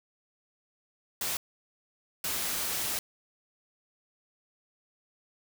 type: noise bursts at uneven times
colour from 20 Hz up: white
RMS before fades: -32 dBFS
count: 2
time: 1.21-1.37 / 2.24-2.99 s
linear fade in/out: 2 ms
effects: none